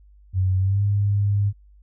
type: tone with pitch glide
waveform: sine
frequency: 93.6 to 101.48 Hz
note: F#2 to G#2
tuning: +20 to -40 cents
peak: -17 dBFS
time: 0.33-1.53 s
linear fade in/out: 50 ms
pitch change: +140 cents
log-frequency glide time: 0.58-0.82 s
effects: added 50 Hz sine -48 dBFS peak until 1.82 s